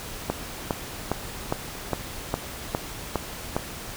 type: click train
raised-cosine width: 1 ms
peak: -9 dBFS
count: 9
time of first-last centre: 0.3-3.565 s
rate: 2.45 Hz
effects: pink hiss -37 dBFS RMS until 3.96 s